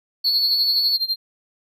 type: tone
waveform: triangle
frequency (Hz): 4436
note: C#8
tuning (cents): 0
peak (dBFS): -17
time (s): 0.24-0.97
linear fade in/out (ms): 10
type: tone with tremolo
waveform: triangle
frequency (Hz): 4184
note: C8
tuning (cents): -1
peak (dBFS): -16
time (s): 0.26-1.16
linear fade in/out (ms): 5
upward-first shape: sine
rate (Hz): 12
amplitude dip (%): 90
effects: none

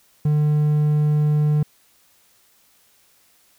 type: tone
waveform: triangle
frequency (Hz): 150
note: D3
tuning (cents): +37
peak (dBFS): -13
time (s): 0.25-1.63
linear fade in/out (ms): 5
effects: white hiss -58 dBFS RMS until 3.58 s

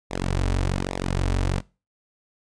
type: tone with flanger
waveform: sawtooth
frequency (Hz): 46.25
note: F#1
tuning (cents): 0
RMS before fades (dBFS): -24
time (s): 0.1-1.61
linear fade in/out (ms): 20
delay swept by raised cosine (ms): 0.65 to 5.85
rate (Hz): 1.2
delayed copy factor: -0.85
effects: noise-tail reverb RT60 0.3 s tail -22 dB re dry + resampled to 22050 Hz

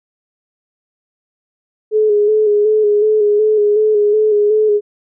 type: tone with vibrato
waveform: sine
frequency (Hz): 422.6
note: G#4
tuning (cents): +30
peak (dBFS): -9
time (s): 1.91-4.81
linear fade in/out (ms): 50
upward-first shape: square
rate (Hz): 2.7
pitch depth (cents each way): 31
effects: none

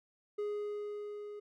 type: tone with level ramp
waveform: triangle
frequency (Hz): 415.3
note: G#4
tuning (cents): 0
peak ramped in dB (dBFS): -31 to -41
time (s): 0.38-1.4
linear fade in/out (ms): 10
effects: none

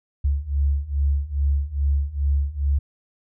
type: beating tone pair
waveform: sine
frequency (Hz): 69.3 / 71.7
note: C#2 / D2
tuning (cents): 0 / -41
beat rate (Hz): 2.4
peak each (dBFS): -23 / -21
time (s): 0.24-2.79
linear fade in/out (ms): 10
effects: none

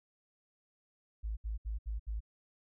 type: tone bursts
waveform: sine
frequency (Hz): 53.8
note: A1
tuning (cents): -38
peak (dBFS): -34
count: 5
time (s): 1.23-2.206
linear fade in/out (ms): 20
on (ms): 140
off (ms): 69
effects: none

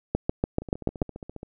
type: two click trains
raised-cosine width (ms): 2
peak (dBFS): -9 / -24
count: 7 / 13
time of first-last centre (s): 0.15-1.018 / 0.62-1.431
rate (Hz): 6.91 / 14.8
effects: none

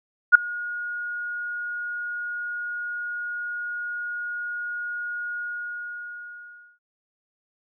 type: tone with ADSR envelope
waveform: sine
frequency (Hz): 1439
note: F#6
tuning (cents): -49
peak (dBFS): -4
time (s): 0.32-6.79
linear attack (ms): 31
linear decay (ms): 4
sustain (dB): -24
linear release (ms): 1400
effects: none

